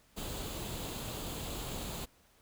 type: noise with comb filter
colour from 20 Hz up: pink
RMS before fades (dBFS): -40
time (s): 0.16-2.06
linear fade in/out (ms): 20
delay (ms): 0.27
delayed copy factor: +0.5
effects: pink hiss -66 dBFS RMS until 2.41 s